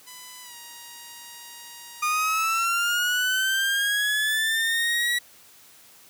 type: tone with pitch glide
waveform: 5% pulse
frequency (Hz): 1000 to 945.5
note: B5 to A#5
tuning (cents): +21 to +24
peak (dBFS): -29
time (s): 0.06-2.66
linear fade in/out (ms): 20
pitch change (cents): -97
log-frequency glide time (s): 0.42-0.55
type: linear sweep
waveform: 30% pulse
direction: up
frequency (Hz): 1215 to 1938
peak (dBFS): -19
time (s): 2.02-5.19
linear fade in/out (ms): 10
effects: white hiss -52 dBFS RMS until 6.09 s + high-pass 80 Hz 12 dB/octave